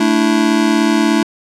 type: chord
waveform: square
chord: A suspended fourth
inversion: none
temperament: just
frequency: 220 / 293.3 / 330 Hz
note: A3 / D4 / E4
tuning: 0 / -2 / +2 cents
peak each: -16 dBFS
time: 0-1.23 s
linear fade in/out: 5 ms
effects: low-pass 8000 Hz 12 dB/octave